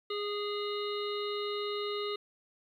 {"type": "harmonic tone", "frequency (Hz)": 412.6, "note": "G#4", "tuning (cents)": -11, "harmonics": [1, 3, 5, 7, 9, 10], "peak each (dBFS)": [-34, -40, -46, -44, -42, -46], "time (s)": [0.1, 2.16], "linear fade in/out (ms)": 5, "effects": ["11-bit"]}